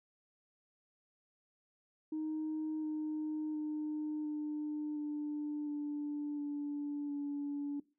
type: tone with pitch steps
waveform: sine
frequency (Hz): 311.1 / 307.5 / 304 / 300.5 / 297.1 / 293.6 / 290.3 / 286.9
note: D#4 / D#4 / D#4 / D4 / D4 / D4 / D4 / D4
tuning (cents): 0 / -20 / -40 / +40 / +20 / 0 / -20 / -40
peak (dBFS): -34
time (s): 2.12-7.8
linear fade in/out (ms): 5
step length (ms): 710
effects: noise-tail reverb RT60 0.3 s tail -20 dB re dry + tanh soft clip ceiling -32 dBFS